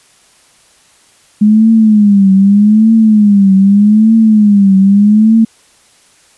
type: tone with vibrato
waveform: sine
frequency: 207.7 Hz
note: G#3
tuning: in tune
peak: -3 dBFS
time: 1.41-5.45 s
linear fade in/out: 10 ms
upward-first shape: triangle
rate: 0.82 Hz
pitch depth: 150 cents each way
effects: white hiss -47 dBFS RMS until 6.37 s + resampled to 24000 Hz